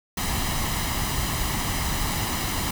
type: noise with comb filter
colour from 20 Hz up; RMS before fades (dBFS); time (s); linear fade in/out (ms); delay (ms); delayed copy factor
pink; -26; 0.17-2.71; 5; 1; +0.55
effects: none